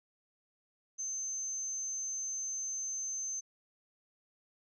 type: tone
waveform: sine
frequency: 6240 Hz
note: G8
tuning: 9 cents flat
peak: -35 dBFS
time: 0.98-3.41 s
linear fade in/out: 20 ms
effects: none